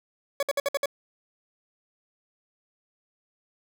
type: tone bursts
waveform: 40% pulse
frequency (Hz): 563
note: C#5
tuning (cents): +27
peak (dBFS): -22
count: 6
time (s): 0.4-0.858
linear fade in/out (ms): 2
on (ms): 28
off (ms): 58
effects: none